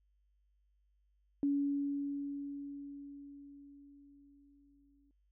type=tone with exponential decay; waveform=sine; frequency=282.8 Hz; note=C#4; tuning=35 cents sharp; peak=-28 dBFS; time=1.43-5.11 s; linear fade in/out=1 ms; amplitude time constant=800 ms; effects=added 50 Hz sine -70 dBFS peak until 5.31 s